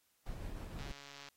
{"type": "noise with tremolo", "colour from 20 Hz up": "brown", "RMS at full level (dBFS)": -43, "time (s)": [0.26, 0.92], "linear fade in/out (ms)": 5, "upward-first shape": "sine", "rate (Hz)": 6.4, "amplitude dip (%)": 25}
{"type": "click train", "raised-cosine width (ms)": 0.2, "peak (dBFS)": -34, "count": 71, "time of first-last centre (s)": [0.79, 1.286], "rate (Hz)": 141}
{"effects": ["white hiss -75 dBFS RMS until 1.36 s", "AAC 48 kbps"]}